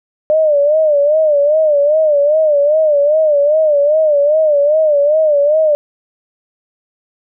sine tone with vibrato, 600 Hz, D5, 37 cents sharp, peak -8 dBFS, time 0.3-5.75 s, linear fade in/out 0 ms, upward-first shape sine, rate 2.5 Hz, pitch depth 98 cents each way, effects none

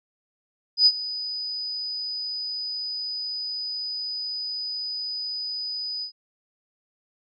sine tone with ADSR envelope, 4978 Hz, D#8, in tune, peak -11 dBFS, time 0.77-6.12 s, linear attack 92 ms, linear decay 51 ms, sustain -17 dB, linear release 93 ms, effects none

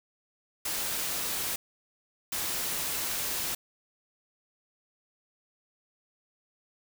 white noise bursts at uneven times, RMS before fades -32 dBFS, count 2, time 0.65-1.56 / 2.32-3.55 s, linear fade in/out 5 ms, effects none

